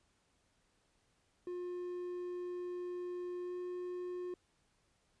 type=tone with pitch glide; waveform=triangle; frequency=356.5 to 358.8 Hz; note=F4 to F4; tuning=+36 to +47 cents; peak=-37 dBFS; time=1.47-4.34 s; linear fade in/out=2 ms; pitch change=+11 cents; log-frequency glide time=3.43-3.54 s; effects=pink hiss -75 dBFS RMS until 5.2 s + resampled to 22050 Hz

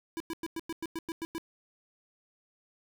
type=tone bursts; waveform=square; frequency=329.6 Hz; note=E4; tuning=in tune; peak=-34 dBFS; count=10; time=0.17-1.381 s; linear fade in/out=0 ms; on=32 ms; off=99 ms; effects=11-bit

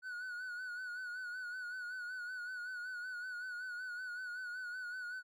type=tone with vibrato; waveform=triangle; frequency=1476 Hz; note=F#6; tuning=5 cents flat; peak=-39 dBFS; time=0.02-5.23 s; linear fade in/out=50 ms; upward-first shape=sine; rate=5.3 Hz; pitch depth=52 cents each way; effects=none

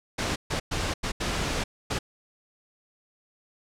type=noise bursts at uneven times; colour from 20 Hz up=pink; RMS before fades=-28 dBFS; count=6; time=0.18-0.36 / 0.5-0.6 / 0.71-0.94 / 1.03-1.12 / 1.2-1.64 / 1.9-1.99 s; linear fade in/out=10 ms; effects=low-pass 7000 Hz 12 dB/octave

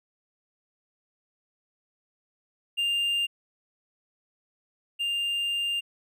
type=tone pair in turn; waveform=triangle; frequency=2800 / 2800 Hz; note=F7 / F7; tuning=+4 / +4 cents; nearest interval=unison; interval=0 cents; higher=neither; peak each=-22 / -24 dBFS; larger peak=first; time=2.77-3.27 / 4.99-5.81 s; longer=second; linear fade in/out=20 ms; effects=none

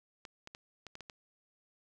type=clicks; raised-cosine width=0.2 ms; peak=-29 dBFS; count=7; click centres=0.252 / 0.474 / 0.549 / 0.867 / 0.954 / 1.007 / 1.098 s; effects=none

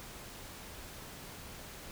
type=silence; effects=pink hiss -48 dBFS RMS until 1.91 s

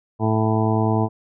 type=harmonic tone; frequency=110 Hz; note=A2; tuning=in tune; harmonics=1 / 2 / 3 / 4 / 6 / 7 / 8 / 9; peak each=-20 / -23 / -25 / -26 / -28 / -28 / -29 / -30 dBFS; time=0.19-1.09 s; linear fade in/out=50 ms; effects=none

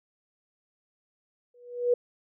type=tone with exponential growth; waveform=sine; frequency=486.3 Hz; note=B4; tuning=27 cents flat; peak=-17 dBFS; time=1.54-1.94 s; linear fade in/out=5 ms; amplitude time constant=86 ms; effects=none

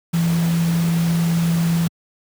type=tone in noise; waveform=sine; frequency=167.9 Hz; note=E3; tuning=32 cents sharp; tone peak=-15 dBFS; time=0.13-1.88 s; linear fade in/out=10 ms; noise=pink; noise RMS=-30 dBFS; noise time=0.13-1.88 s; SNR=+12 dB; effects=high-pass 80 Hz 12 dB/octave

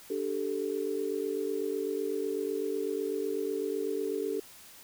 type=chord; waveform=sine; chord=D suspended fourth; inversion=none; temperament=equal; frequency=293.7 / 392 / 440 Hz; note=D4 / G4 / A4; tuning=0 / 0 / 0 cents; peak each=-37 / -33 / -33 dBFS; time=0.1-4.4 s; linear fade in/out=5 ms; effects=white hiss -52 dBFS RMS until 4.83 s

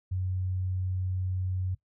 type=tone; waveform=sine; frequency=92.6 Hz; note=F#2; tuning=2 cents sharp; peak=-28 dBFS; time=0.11-1.75 s; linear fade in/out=10 ms; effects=noise-tail reverb RT60 0.1 s tail -17 dB re dry

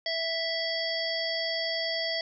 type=harmonic tone; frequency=659.3 Hz; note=E5; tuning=in tune; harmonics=1 / 3 / 5 / 7 / 8; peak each=-33 / -34 / -36 / -33 / -37 dBFS; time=0.06-2.21 s; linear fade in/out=2 ms; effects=none

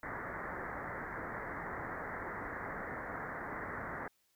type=low-pass noise; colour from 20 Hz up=white; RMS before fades=-42 dBFS; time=0.03-4.08 s; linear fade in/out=2 ms; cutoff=2000 Hz; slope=96 dB/octave; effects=white hiss -75 dBFS RMS until 4.35 s

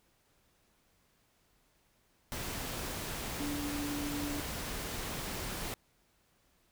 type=tone in noise; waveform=sine; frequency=290.3 Hz; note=D4; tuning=20 cents flat; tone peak=-36 dBFS; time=3.4-4.4 s; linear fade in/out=0 ms; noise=pink; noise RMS=-39 dBFS; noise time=2.32-5.74 s; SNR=0 dB; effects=pink hiss -71 dBFS RMS until 6.71 s

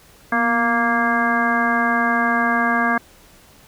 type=harmonic tone with a mistuned harmonic; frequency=233.1 Hz; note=A#3; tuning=in tune; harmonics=1 / 2 / 3 / 4 / 5 / 6 / 7 / 9; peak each=-22 / -31 / -23 / -28 / -22 / -31 / -20 / -30 dBFS; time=0.32-2.98 s; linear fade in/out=5 ms; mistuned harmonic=1; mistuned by=+50 cents; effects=pink hiss -49 dBFS RMS until 3.67 s

